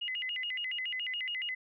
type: tone with vibrato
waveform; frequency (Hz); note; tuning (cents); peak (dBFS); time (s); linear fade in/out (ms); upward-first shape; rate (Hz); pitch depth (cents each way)
sine; 2409; D7; +43; -33; 0.01-1.55; 10; square; 7.1; 300
effects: none